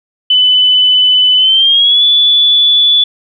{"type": "tone with pitch glide", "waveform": "sine", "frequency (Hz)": [3005, 3452], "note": ["F#7", "A7"], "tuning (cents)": [26, -34], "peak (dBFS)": -5, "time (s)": [0.3, 3.04], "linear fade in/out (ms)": 5, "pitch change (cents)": 240, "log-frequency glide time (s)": [1.37, 2.04], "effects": []}